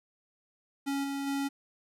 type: tone with level steps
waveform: square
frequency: 277.8 Hz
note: C#4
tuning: 4 cents sharp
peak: -30 / -33 / -30 dBFS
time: 0.86-1.49 s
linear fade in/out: 20 ms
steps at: 1.03 / 1.26 s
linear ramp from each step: 20 ms
effects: resampled to 32000 Hz + 11-bit